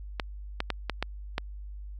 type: clicks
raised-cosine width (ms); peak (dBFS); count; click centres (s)
0.3; -12; 6; 0.198 / 0.604 / 0.703 / 0.897 / 1.026 / 1.381
effects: added 50 Hz sine -38 dBFS peak until 1.99 s